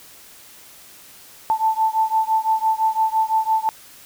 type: beating tone pair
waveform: sine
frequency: 880 / 885.9 Hz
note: A5 / A5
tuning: 0 / +12 cents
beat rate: 5.9 Hz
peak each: -19 / -20 dBFS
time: 1.5-3.69 s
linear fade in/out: 0 ms
effects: white hiss -45 dBFS RMS until 4.05 s